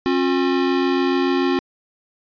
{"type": "tone pair together", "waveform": "square", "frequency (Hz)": [270.7, 357.5], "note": ["C#4", "F4"], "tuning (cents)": [-41, 41], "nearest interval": "perfect fourth", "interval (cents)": 482, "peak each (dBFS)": -20, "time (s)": [0.06, 1.59], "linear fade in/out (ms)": 0, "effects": ["resampled to 11025 Hz"]}